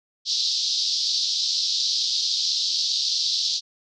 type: band-pass noise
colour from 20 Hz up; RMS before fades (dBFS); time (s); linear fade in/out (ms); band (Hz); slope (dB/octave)
white; -24; 0.25-3.61; 50; 3700 to 5300; 48
effects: none